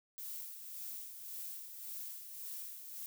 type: noise with tremolo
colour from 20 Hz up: violet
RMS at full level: -44 dBFS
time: 0.18-3.06 s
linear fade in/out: 0 ms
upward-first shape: sine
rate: 1.8 Hz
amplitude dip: 50%
effects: none